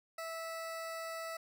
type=tone; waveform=20% pulse; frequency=655 Hz; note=E5; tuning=11 cents flat; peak=-35 dBFS; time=0.18-1.37 s; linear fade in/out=5 ms; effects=none

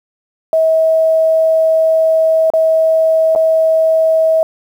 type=tone with dropouts; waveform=sine; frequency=643 Hz; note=E5; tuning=43 cents flat; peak=-8 dBFS; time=0.53-4.43 s; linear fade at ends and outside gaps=1 ms; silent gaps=2.502-2.536 / 3.351-3.359 s; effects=7-bit

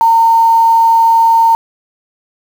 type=tone with quantisation; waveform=sine; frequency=913 Hz; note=A#5; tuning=36 cents flat; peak=-5 dBFS; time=0.01-1.55 s; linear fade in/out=0 ms; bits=5; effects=none

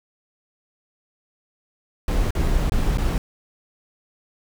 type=noise with dropouts; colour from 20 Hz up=brown; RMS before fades=-20 dBFS; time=2.08-3.18 s; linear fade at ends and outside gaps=1 ms; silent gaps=2.307-2.351 / 2.697-2.72 / 2.973-2.983 s; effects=none

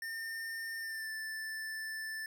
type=tone with pitch glide; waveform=square; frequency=1811 to 1761.5 Hz; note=A6 to A6; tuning=+49 to +1 cents; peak=-39 dBFS; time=0.02-2.26 s; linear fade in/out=2 ms; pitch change=-48 cents; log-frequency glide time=0.78-1.11 s; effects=none

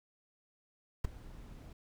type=noise with ADSR envelope; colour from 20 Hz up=brown; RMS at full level=-30 dBFS; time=1.04-1.73 s; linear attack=7 ms; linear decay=10 ms; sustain=-20 dB; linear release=4 ms; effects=none

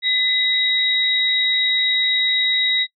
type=tone pair together; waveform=sine; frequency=2016 / 3812 Hz; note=B6 / A#7; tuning=+35 / +38 cents; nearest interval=major seventh; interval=1103 cents; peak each=-21 / -17 dBFS; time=0.02-2.87 s; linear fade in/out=50 ms; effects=noise-tail reverb RT60 0.1 s tail -22 dB re dry

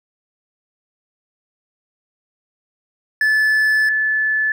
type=tone pair in turn; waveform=triangle / sine; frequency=1736 / 1736 Hz; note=A6 / A6; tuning=-24 / -24 cents; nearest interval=unison; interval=0 cents; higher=neither; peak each=-11 / -15 dBFS; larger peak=first; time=3.21-3.89 / 3.89-4.52 s; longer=first; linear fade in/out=2 ms; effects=none

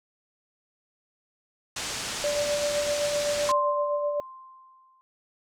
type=low-pass noise; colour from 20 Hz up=white; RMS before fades=-33 dBFS; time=1.76-3.52 s; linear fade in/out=5 ms; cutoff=7700 Hz; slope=24 dB/octave
type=tone with tremolo; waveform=sine; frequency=585 Hz; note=D5; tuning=7 cents flat; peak=-23 dBFS; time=2.24-4.2 s; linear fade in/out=0 ms; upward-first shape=sine; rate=7.8 Hz; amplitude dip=40%
type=tone with exponential decay; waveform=sine; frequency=1046.5 Hz; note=C6; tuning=in tune; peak=-20 dBFS; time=3.49-5.01 s; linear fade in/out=0 ms; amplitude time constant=330 ms
effects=none

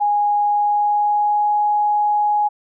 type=tone with pitch glide; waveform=sine; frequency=826 to 834.2 Hz; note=G#5 to G#5; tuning=-10 to +7 cents; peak=-14 dBFS; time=0-2.49 s; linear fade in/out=20 ms; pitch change=+17 cents; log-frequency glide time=0.44-1.54 s; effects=none

